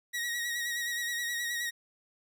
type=tone with vibrato; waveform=sawtooth; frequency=1900 Hz; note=A#6; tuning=33 cents sharp; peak=-28 dBFS; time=0.13-1.71 s; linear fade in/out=20 ms; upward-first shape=sine; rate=9.5 Hz; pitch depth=37 cents each way; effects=none